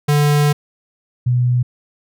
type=tone pair in turn; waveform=square / sine; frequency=146.83 / 123.47 Hz; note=D3 / B2; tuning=0 / 0 cents; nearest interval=minor third; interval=300 cents; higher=first; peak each=-12 dBFS; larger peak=neither; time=0.08-0.53 / 1.26-1.63 s; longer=first; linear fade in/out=10 ms; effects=none